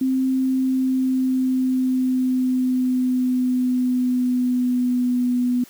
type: tone with pitch glide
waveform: sine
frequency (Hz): 261.6 to 246.9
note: C4 to B3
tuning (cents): 0 to 0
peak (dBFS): -17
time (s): 0.01-5.64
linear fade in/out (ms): 5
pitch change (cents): -100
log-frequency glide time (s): 0.42-5.33
effects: white hiss -48 dBFS RMS until 5.69 s